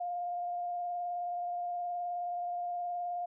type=tone with vibrato; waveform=sine; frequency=705 Hz; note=F5; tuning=16 cents sharp; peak=-33 dBFS; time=0-3.26 s; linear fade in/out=10 ms; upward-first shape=square; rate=19 Hz; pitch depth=13 cents each way; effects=none

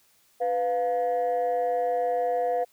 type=tone pair together; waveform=sine; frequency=498.7 / 705.3 Hz; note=B4 / F5; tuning=+17 / +17 cents; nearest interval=tritone; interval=600 cents; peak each=-24 dBFS; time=0.4-2.65 s; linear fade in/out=20 ms; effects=tanh soft clip ceiling -19 dBFS + white hiss -63 dBFS RMS until 2.72 s

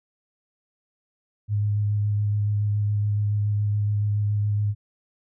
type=tone with vibrato; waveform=sine; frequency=103.83 Hz; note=G#2; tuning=in tune; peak=-20 dBFS; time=1.48-4.75 s; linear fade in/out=50 ms; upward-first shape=square; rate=7.1 Hz; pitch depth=11 cents each way; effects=none

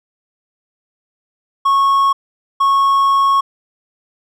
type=tone bursts at uneven times; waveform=triangle; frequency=1100 Hz; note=C#6; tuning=14 cents flat; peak=-8 dBFS; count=2; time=1.65-2.13 / 2.6-3.41 s; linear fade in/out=10 ms; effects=none

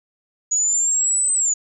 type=linear two-way sweep; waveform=sine; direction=up then down; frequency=6790 to 8170 to 6790 Hz; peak=-16 dBFS; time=0.51-1.54 s; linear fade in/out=10 ms; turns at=1.33 s; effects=none

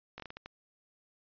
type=slowing click train; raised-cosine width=0.3 ms; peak=-27 dBFS; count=7; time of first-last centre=0.18-0.46 s; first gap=18 ms; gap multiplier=1.38; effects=resampled to 11025 Hz

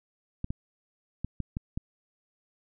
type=clicks; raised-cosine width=5 ms; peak=-19 dBFS; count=6; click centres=0.444 / 0.505 / 1.246 / 1.403 / 1.569 / 1.775 s; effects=none

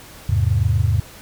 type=chord; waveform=sine; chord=E augmented; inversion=none; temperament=equal; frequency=82.41 / 103.83 / 130.81 Hz; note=E2 / G#2 / B#2; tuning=0 / 0 / 0 cents; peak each=-19 / -17 / -22 dBFS; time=0.29-1 s; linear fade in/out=5 ms; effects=pink hiss -41 dBFS RMS until 1.21 s

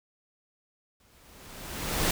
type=noise with exponential growth; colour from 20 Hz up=pink; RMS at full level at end=-24 dBFS; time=1-2.11 s; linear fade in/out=2 ms; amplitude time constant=240 ms; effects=none

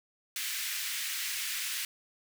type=high-pass noise; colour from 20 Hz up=pink; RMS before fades=-35 dBFS; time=0.36-1.85 s; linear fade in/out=2 ms; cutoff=1800 Hz; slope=24 dB/octave; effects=none

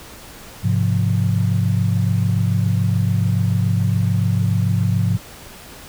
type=chord; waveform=sine; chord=F minor; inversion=first; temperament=equal; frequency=103.83 / 130.81 / 174.61 Hz; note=Ab2 / C3 / F3; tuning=0 / 0 / 0 cents; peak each=-17 / -21 / -21 dBFS; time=0.63-5.18 s; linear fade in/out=20 ms; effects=pink hiss -39 dBFS RMS until 5.88 s

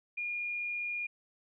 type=tone; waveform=sine; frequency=2425 Hz; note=D#7; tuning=45 cents flat; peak=-33 dBFS; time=0.17-1.07 s; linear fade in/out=10 ms; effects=none

